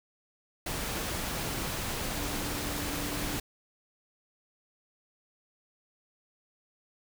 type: tone in noise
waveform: sine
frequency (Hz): 291.6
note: D4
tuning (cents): -12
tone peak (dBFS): -40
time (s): 2.16-3.37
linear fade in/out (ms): 5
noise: pink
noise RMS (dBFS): -34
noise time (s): 0.66-3.4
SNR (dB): -9
effects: none